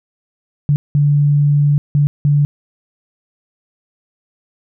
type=tone bursts at uneven times; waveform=sine; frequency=145.2 Hz; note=D3; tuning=19 cents flat; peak=-9 dBFS; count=4; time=0.69-0.76 / 0.95-1.78 / 1.95-2.07 / 2.25-2.45 s; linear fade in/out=0 ms; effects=none